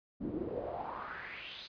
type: noise with band-pass filter sweep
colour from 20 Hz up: brown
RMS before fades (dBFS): -41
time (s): 0.2-1.68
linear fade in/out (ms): 20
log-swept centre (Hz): 240 to 4300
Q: 4.8
effects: resampled to 11025 Hz